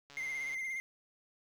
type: click train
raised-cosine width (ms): 0.2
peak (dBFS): -36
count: 64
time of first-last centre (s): 0.1-0.544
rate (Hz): 142
type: tone with vibrato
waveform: triangle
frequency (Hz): 2093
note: C7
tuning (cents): 0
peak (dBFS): -34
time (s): 0.17-0.8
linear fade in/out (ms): 0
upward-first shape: sine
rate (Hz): 17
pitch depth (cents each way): 40
effects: 10-bit